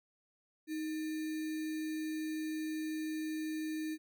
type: tone with sample-and-hold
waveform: sine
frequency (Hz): 312.8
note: D#4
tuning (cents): +9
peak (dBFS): -35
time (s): 0.67-3.98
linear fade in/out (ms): 50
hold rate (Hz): 2100
effects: none